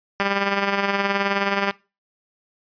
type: tone with tremolo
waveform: 5% pulse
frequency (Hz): 198.7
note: G3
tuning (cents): +24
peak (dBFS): -6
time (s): 0.2-1.71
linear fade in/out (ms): 0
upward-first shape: sine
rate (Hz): 19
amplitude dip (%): 50
effects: noise-tail reverb RT60 0.3 s tail -23 dB re dry + resampled to 11025 Hz